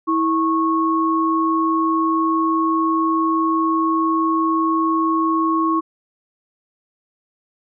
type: tone pair together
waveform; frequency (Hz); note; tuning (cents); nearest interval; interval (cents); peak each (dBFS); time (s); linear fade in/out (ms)
sine; 324.7 / 1098.8; E4 / C#6; -26 / -16; octave + major sixth; 2110; -18; 0.07-5.81; 20
effects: none